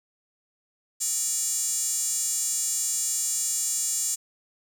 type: tone with high-pass filter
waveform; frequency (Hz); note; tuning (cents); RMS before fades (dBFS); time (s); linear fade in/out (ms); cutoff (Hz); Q
square; 261.6; C4; 0; -27; 1-4.16; 20; 7300; 4.7
effects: none